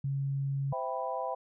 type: tone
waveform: sine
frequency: 138 Hz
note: C#3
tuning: 7 cents flat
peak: -29 dBFS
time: 0.04-0.73 s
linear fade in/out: 5 ms
type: chord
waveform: sine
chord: C major seventh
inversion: none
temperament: equal with one note detuned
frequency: 518.1 / 659.3 / 784 / 987.8 Hz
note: C5 / E5 / G5 / B5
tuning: -17 / 0 / 0 / 0 cents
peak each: -37 dBFS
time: 0.72-1.35 s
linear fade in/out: 10 ms
effects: none